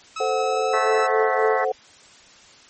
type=tone with pitch glide; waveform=sawtooth; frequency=1291 to 1314.3 Hz; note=E6 to E6; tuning=-37 to -6 cents; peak=-24 dBFS; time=0.16-1.07 s; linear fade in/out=5 ms; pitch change=+31 cents; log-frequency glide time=0.41-0.93 s
type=chord; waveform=sine; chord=F# diminished; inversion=first; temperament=equal; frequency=440 / 523.3 / 740 Hz; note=A4 / C5 / F#5; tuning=0 / 0 / 0 cents; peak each=-24 dBFS; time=0.2-1.72 s; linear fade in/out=5 ms
type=harmonic tone; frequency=218.1 Hz; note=A3; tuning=15 cents flat; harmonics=2 / 3 / 4 / 5 / 6 / 7 / 8 / 9; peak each=-23 / -29 / -30 / -27 / -29 / -33 / -34 / -29 dBFS; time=0.73-1.65 s; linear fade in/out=10 ms
effects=white hiss -49 dBFS RMS until 2.69 s + MP3 32 kbps